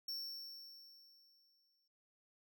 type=tone with exponential decay; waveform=square; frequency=5450 Hz; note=F8; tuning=43 cents flat; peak=-40 dBFS; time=0.08-1.88 s; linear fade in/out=5 ms; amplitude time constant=390 ms; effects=none